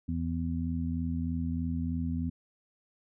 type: harmonic tone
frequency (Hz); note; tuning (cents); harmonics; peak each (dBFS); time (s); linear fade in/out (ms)
83.2; E2; +17; 1 / 2 / 3; -33 / -35 / -33; 0.08-2.3; 10
effects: none